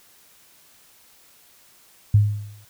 sine tone with exponential decay, 103.83 Hz, G#2, in tune, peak -9 dBFS, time 2.14-2.65 s, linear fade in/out 5 ms, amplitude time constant 110 ms, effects white hiss -54 dBFS RMS until 2.69 s

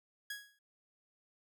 sawtooth tone with exponential decay, 1661.2 Hz, G#6, in tune, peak -34 dBFS, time 0.3-0.59 s, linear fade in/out 5 ms, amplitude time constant 63 ms, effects none

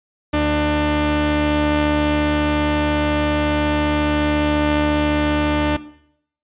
sawtooth tone pair together, 74.44 / 298.1 Hz, D2 / D4, +24 / +26 cents, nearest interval 2 octaves, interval 2402 cents, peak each -18 / -12 dBFS, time 0.33-5.77 s, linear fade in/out 10 ms, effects noise-tail reverb RT60 0.7 s tail -17 dB re dry + resampled to 8000 Hz

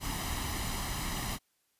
pink noise with comb filter, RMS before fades -35 dBFS, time 0-1.39 s, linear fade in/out 50 ms, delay 1 ms, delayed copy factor +0.6, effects white hiss -75 dBFS RMS until 1.79 s + resampled to 32000 Hz

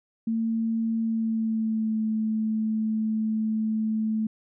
sine tone with pitch glide, 225.8 to 218.6 Hz, A3 to A3, +45 to -11 cents, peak -23 dBFS, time 0.27-4.27 s, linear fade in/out 5 ms, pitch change -56 cents, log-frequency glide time 1-2 s, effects none

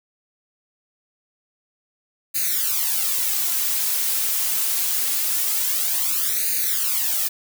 blue noise with flanger, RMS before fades -22 dBFS, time 2.34-7.29 s, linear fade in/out 20 ms, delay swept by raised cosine 0.45 to 4.65 ms, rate 0.24 Hz, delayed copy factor +1, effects none

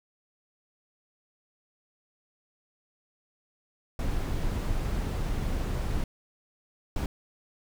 brown noise bursts at uneven times, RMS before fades -29 dBFS, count 2, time 3.99-6.04 / 6.96-7.06 s, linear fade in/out 2 ms, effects none

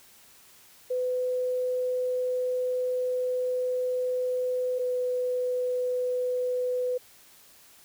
sine tone pair in turn, 503 / 499.5 Hz, B4 / B4, +32 / +20 cents, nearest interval unison, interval 12 cents, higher first, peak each -25 dBFS, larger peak neither, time 0.9-4.79 / 4.79-6.98 s, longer first, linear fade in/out 10 ms, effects white hiss -55 dBFS RMS until 7.84 s

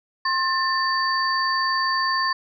sine tone cluster, 1063 / 1782 / 4608 Hz, C6 / A6 / D8, +27 / +22 / -34 cents, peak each -22 / -25 / -26 dBFS, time 0.25-2.33 s, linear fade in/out 5 ms, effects none

